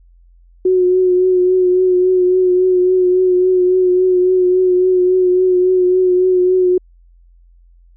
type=tone with vibrato; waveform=sine; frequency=366.4 Hz; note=F#4; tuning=17 cents flat; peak=-9 dBFS; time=0.65-6.78 s; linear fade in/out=5 ms; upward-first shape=triangle; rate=3.6 Hz; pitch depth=31 cents each way; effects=added 43 Hz sine -44 dBFS peak until 7.96 s